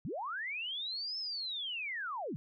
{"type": "linear two-way sweep", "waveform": "sine", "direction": "up then down", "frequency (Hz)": [110.3, 5310, 110.3], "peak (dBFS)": -36, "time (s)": [0.05, 2.36], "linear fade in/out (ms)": 0, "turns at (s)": 1.18, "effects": []}